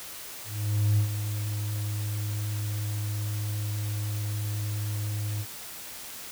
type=tone with ADSR envelope; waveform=triangle; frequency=104.4 Hz; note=G#2; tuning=10 cents sharp; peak=-16 dBFS; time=0.44-5.46 s; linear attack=540 ms; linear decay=94 ms; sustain=-10 dB; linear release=55 ms; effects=tanh soft clip ceiling -14 dBFS + white hiss -41 dBFS RMS until 6.31 s